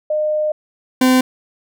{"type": "tone pair in turn", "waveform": ["sine", "40% pulse"], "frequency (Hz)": [610, 256.5], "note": ["D#5", "C4"], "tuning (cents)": [-34, -34], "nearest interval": "octave + minor third", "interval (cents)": 1500, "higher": "first", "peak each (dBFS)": [-15, -9], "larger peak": "second", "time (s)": [[0.1, 0.52], [1.01, 1.21]], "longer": "first", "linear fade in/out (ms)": 5, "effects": []}